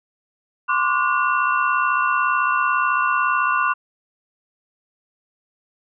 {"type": "tone cluster", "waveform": "sine", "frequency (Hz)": [1038, 1114, 1172, 1449, 2720], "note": ["C6", "C#6", "D6", "F#6", "F7"], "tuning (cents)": [-14, 8, -4, -37, -46], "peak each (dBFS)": [-22, -27, -22, -21, -28], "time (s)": [0.68, 3.74], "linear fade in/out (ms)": 20, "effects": []}